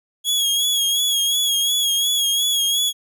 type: tone with vibrato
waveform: sawtooth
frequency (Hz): 3322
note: G#7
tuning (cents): 0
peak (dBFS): -14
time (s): 0.24-2.93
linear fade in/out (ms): 50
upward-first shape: sine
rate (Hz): 2.8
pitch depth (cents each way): 44
effects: none